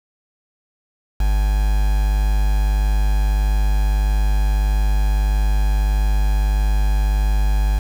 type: tone with quantisation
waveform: triangle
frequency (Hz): 50.8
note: G#1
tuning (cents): -38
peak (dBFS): -12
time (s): 1.2-7.79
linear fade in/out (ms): 5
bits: 5
effects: none